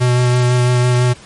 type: tone with vibrato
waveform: square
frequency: 123.8 Hz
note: B2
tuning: 5 cents sharp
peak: -11 dBFS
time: 0-1.14 s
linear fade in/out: 20 ms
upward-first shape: sine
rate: 6 Hz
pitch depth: 13 cents each way
effects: pink hiss -40 dBFS RMS until 1.25 s + MP3 48 kbps